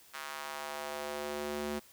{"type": "tone with high-pass filter sweep", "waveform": "square", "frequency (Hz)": 73.42, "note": "D2", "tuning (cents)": 0, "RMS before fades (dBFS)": -39, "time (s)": [0.13, 1.8], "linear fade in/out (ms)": 20, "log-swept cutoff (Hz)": [1300, 260], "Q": 1.4, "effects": ["white hiss -59 dBFS RMS until 1.92 s"]}